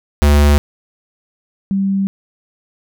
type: tone pair in turn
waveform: square / sine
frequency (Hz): 72.8 / 195.14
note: D2 / G3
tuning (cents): -15 / -8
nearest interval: octave + perfect fourth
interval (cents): 1707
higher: second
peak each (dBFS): -8 / -13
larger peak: first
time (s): 0.22-0.58 / 1.71-2.07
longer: neither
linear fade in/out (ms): 0
effects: none